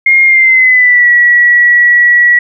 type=tone with pitch glide; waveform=sine; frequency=2132 to 1932.6 Hz; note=C7 to B6; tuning=+32 to -38 cents; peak=-3 dBFS; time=0.06-2.39 s; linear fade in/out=5 ms; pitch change=-170 cents; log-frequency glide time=0.25-1.09 s; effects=none